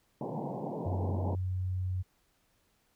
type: band-pass noise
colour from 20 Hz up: pink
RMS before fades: -37 dBFS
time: 0.21-1.35 s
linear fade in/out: 2 ms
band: 120 to 960 Hz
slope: 96 dB/octave
type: tone with pitch glide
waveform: sine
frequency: 92.8 to 92.21 Hz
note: F#2 to F#2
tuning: +6 to -5 cents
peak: -30 dBFS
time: 0.85-2.03 s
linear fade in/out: 20 ms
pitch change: -11 cents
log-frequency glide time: 0.96-1.89 s
effects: pink hiss -72 dBFS RMS until 2.95 s